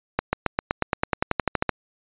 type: accelerating click train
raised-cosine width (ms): 0.5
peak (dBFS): -5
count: 16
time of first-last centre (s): 0.19-1.693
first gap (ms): 140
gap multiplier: 0.95
effects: resampled to 8000 Hz